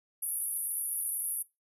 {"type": "band-pass noise", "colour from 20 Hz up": "pink", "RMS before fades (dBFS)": -34, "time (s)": [0.22, 1.43], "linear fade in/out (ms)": 10, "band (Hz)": [9900, 12000], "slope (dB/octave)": 96, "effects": ["noise-tail reverb RT60 0.2 s tail -19 dB re dry"]}